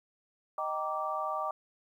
sine chord, Eb major seventh, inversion none, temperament just, 622.3 / 777.8 / 933.4 / 1166.7 Hz, Eb5 / G5 / Bb5 / D6, 0 / -14 / +2 / -12 cents, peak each -37 / -37 / -40 / -34 dBFS, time 0.58-1.51 s, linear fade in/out 2 ms, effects 11-bit

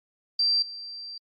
sine tone with level steps, 4702 Hz, D8, 1 cent sharp, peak -20 / -36 dBFS, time 0.39-1.18 s, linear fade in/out 5 ms, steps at 0.62 s, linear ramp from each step 5 ms, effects AAC 48 kbps

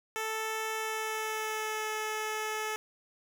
10% pulse tone with pitch glide, 440 to 432.2 Hz, A4 to A4, 0 to -31 cents, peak -24 dBFS, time 0.16-2.76 s, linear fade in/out 0 ms, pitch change -31 cents, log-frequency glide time 0.75-1.89 s, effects none

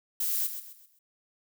violet noise with echo, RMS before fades -29 dBFS, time 0.2-0.47 s, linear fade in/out 5 ms, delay 130 ms, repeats 4, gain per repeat -9 dB, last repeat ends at 0.99 s, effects none

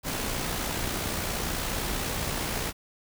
pink noise with amplitude modulation, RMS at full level -29 dBFS, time 0.03-2.73 s, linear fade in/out 50 ms, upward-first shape sine, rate 60.6 Hz, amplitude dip 35%, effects none

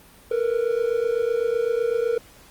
triangle tone pair together, 454.2 / 482.1 Hz, A#4 / B4, -45 / -42 cents, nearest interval minor second, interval 103 cents, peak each -21 dBFS, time 0.31-2.18 s, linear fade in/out 5 ms, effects pink hiss -50 dBFS RMS until 2.5 s + Opus 32 kbps

